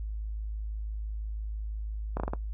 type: slowing click train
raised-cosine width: 1 ms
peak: -17 dBFS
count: 5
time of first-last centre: 2.17-2.335 s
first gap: 29 ms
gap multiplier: 1.24
effects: noise-tail reverb RT60 0.1 s tail -17 dB re dry + added 53 Hz sine -32 dBFS peak until 2.53 s